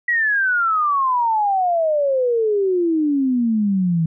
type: exponential sweep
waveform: sine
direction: down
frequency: 1947 to 159.1 Hz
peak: -15 dBFS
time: 0.08-4.06 s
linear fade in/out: 5 ms
effects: none